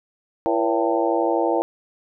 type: harmonic tone with a mistuned harmonic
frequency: 112.1 Hz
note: A2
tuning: 33 cents sharp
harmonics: 3 / 4 / 5 / 6 / 7 / 8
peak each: -23 / -24 / -25 / -26 / -26 / -27 dBFS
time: 0.46-1.62 s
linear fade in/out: 0 ms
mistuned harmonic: 4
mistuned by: +120 cents
effects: none